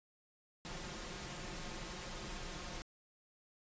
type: noise with comb filter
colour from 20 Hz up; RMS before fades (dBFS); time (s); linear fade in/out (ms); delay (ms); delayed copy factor
pink; -45; 0.65-2.82; 0; 5.6; +0.6
effects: resampled to 16000 Hz